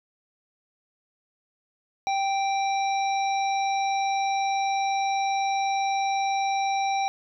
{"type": "harmonic tone with a mistuned harmonic", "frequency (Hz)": 784, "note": "G5", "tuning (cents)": 0, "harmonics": [1, 3, 5, 7], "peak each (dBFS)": [-23, -33, -37, -40], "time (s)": [2.07, 7.08], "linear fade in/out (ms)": 0, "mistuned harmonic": 7, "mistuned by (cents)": 48, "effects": []}